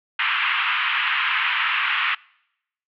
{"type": "band-pass noise", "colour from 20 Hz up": "white", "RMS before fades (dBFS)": -22, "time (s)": [0.19, 2.15], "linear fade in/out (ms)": 5, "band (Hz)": [1000, 3000], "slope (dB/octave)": 48, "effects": ["noise-tail reverb RT60 0.8 s tail -25 dB re dry"]}